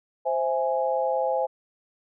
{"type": "chord", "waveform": "sine", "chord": "C augmented", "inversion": "none", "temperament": "equal", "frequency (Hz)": [523.3, 659.3, 830.6], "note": ["C5", "E5", "G#5"], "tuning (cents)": [0, 0, 0], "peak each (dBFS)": [-25, -28, -27], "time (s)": [0.25, 1.47], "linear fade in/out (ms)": 20, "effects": []}